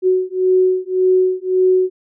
sine beating tone pair, 370 / 371.8 Hz, F#4 / F#4, 0 / +8 cents, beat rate 1.8 Hz, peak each -15 dBFS, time 0.02-1.9 s, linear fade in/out 50 ms, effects none

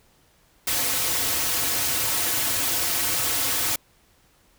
white noise with comb filter, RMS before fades -24 dBFS, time 0.67-3.76 s, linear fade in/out 5 ms, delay 5 ms, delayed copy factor -1, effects pink hiss -60 dBFS RMS until 4.58 s

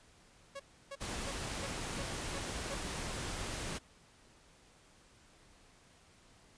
sawtooth tone bursts, 554 Hz, C#5, 1 cent flat, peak -38 dBFS, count 7, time 0.55-2.746 s, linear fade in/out 10 ms, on 48 ms, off 310 ms
pink noise, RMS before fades -40 dBFS, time 1-3.79 s, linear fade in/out 20 ms
effects pink hiss -63 dBFS RMS until 6.57 s + resampled to 22050 Hz

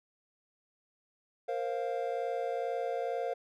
triangle chord, Bb suspended second, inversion none, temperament equal with one note detuned, 466.2 / 528.4 / 698.5 Hz, Bb4 / C5 / F5, 0 / +17 / 0 cents, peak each -34 dBFS, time 1.48-3.34 s, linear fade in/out 10 ms, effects none

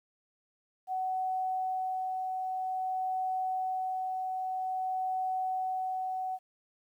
sine tone with tremolo, 749 Hz, F#5, 21 cents sharp, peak -29 dBFS, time 0.87-6.39 s, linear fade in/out 50 ms, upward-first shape sine, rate 0.51 Hz, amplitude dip 25%, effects 11-bit

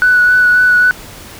sine tone with vibrato, 1480 Hz, F#6, in tune, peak -5 dBFS, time 0.02-0.91 s, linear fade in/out 0 ms, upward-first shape sine, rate 3.7 Hz, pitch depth 16 cents each way, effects tanh soft clip ceiling -1 dBFS + pink hiss -33 dBFS RMS until 1.39 s

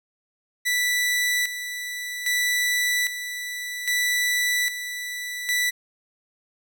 sawtooth tone with tremolo, 1972 Hz, B6, 3 cents flat, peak -17 dBFS, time 0.65-5.71 s, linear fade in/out 20 ms, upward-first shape square, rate 0.62 Hz, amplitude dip 65%, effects none

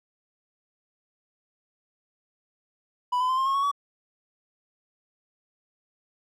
triangle tone with pitch steps, 989 / 1012.1 / 1035.8 / 1060 / 1084.8 / 1110.1 / 1136.1 Hz, B5 / B5 / C6 / C6 / C#6 / C#6 / C#6, +2 / +42 / -18 / +22 / -38 / +2 / +42 cents, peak -20 dBFS, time 3.12-3.715 s, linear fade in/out 10 ms, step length 85 ms, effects none

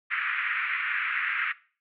white band-pass noise, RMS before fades -29 dBFS, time 0.1-1.53 s, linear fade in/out 20 ms, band 1300 to 2400 Hz, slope 48 dB/octave, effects noise-tail reverb RT60 0.4 s tail -19 dB re dry

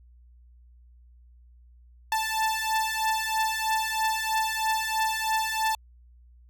sawtooth beating tone pair, 879 / 882.1 Hz, A5 / A5, -2 / +4 cents, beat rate 3.1 Hz, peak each -24 dBFS, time 2.12-5.75 s, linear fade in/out 2 ms, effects added 60 Hz sine -51 dBFS peak until 6.49 s

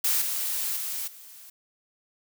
blue noise with level steps, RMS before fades -24 / -29 / -32 / -47 dBFS, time 0.04-1.5 s, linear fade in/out 5 ms, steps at 0.21 / 0.76 / 1.07 s, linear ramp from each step 10 ms, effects none

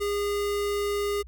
square tone, 408.1 Hz, G#4, 30 cents flat, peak -26 dBFS, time 0-1.23 s, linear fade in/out 20 ms, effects added 60 Hz sine -42 dBFS peak until 1.27 s

